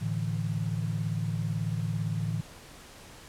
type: chord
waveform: sine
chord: A suspended fourth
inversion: none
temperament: equal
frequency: 110 / 146.83 / 164.81 Hz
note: A2 / D3 / E3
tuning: 0 / 0 / 0 cents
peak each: -31 / -34 / -32 dBFS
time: 0.01-2.41 s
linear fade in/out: 10 ms
effects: pink hiss -49 dBFS RMS until 3.28 s + low-pass 11000 Hz 12 dB/octave